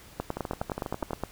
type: two click trains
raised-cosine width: 1 ms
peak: -15 / -18 dBFS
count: 11 / 10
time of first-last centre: 0.2-1.236 / 0.37-1.108 s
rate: 9.65 / 12.2 Hz
effects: pink hiss -51 dBFS RMS until 1.31 s